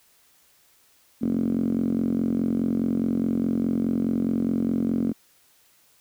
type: tone with band-pass filter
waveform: 5% pulse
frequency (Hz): 44.81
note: F1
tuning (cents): +45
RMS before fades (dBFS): -24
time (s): 1.21-5.13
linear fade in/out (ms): 20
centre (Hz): 240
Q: 6.9
effects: white hiss -60 dBFS RMS until 6 s